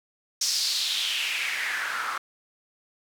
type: noise with band-pass filter sweep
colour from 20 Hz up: white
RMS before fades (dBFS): -28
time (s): 0.41-2.18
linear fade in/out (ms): 5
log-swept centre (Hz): 5600 to 1200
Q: 3.7
effects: none